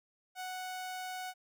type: tone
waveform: sawtooth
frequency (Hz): 740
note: F#5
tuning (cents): 0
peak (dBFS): -35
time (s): 0.35-1.34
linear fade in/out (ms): 50
effects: none